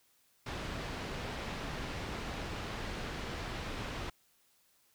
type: low-pass noise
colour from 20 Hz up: pink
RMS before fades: -40 dBFS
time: 0.46-4.1 s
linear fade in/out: 5 ms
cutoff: 3900 Hz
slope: 12 dB/octave
effects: white hiss -70 dBFS RMS until 4.94 s